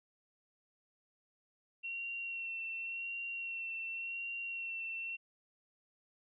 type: tone with vibrato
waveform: sine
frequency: 2725 Hz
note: F7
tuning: 43 cents flat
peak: -38 dBFS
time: 1.83-5.17 s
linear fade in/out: 20 ms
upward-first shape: sine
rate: 0.9 Hz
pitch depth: 22 cents each way
effects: none